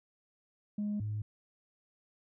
sine tone pair in turn, 207.7 / 105.85 Hz, G#3 / G#2, 0 / +33 cents, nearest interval octave, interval 1167 cents, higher first, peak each -30 / -32 dBFS, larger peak first, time 0.78-1 / 1-1.22 s, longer neither, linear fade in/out 5 ms, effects tanh soft clip ceiling -29 dBFS

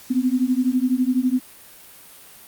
sine beating tone pair, 248.3 / 260.3 Hz, B3 / C4, +9 / -9 cents, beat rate 12 Hz, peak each -20 dBFS, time 0.1-1.4 s, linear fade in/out 10 ms, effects white hiss -45 dBFS RMS until 2.47 s + Opus 48 kbps

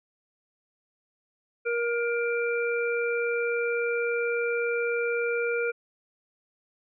harmonic tone, 471.8 Hz, A#4, 21 cents sharp, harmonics 1 / 3 / 5, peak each -26 / -31 / -33 dBFS, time 1.65-5.72 s, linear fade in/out 20 ms, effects none

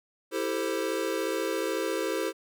square chord, A minor seventh, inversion second, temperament equal with one note detuned, 329.6 / 392 / 446.1 / 523.3 Hz, E4 / G4 / A4 / C5, 0 / 0 / +24 / 0 cents, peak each -34 dBFS, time 0.31-2.33 s, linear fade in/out 50 ms, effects none

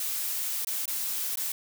blue noise with dropouts, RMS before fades -31 dBFS, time 0-1.52 s, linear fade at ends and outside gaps 2 ms, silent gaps 0.648-0.671 / 0.856-0.878 / 1.357-1.372 s, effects none

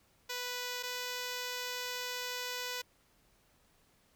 5% pulse tone pair in turn, 493.9 / 495.7 Hz, B4 / B4, 0 / +6 cents, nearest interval unison, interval 6 cents, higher second, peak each -25 dBFS, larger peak neither, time 0.29-0.83 / 0.83-2.82 s, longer second, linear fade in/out 10 ms, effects pink hiss -69 dBFS RMS until 4.15 s

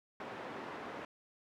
pink band-pass noise, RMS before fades -45 dBFS, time 0.2-1.05 s, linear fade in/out 2 ms, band 280 to 1700 Hz, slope 12 dB/octave, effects none

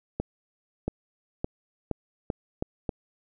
accelerating click train, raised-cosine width 2 ms, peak -14 dBFS, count 7, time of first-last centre 0.2-2.892 s, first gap 680 ms, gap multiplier 0.83, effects none

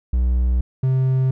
triangle tone pair in turn, 61.74 / 130.82 Hz, B1 / C3, 0 / 0 cents, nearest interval octave + minor second, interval 1300 cents, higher second, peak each -13 dBFS, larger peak neither, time 0.13-0.61 / 0.83-1.31 s, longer neither, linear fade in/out 5 ms, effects none

